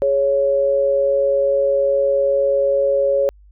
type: tone pair together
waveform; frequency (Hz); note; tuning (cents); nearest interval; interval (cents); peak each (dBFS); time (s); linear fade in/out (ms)
sine; 415.8 / 555; G#4 / C#5; +2 / +2; perfect fourth; 500; -22 / -14; 0.02-3.29; 0
effects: added 50 Hz sine -44 dBFS peak until 3.51 s